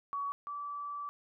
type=tone pair in turn; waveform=sine; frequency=1128 / 1157 Hz; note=C#6 / D6; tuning=+30 / -26 cents; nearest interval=unison; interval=44 cents; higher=second; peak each=-33 / -37 dBFS; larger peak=first; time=0.13-0.32 / 0.47-1.09 s; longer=second; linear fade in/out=0 ms; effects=none